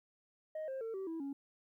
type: tone with pitch steps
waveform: sine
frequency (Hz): 624 / 530.8 / 451.5 / 384.1 / 326.8 / 278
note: D#5 / C5 / A4 / G4 / E4 / C#4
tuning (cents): +5 / +25 / +45 / -35 / -15 / +5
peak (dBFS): -36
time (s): 0.55-1.33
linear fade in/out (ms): 5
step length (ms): 130
effects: tanh soft clip ceiling -37 dBFS + 13-bit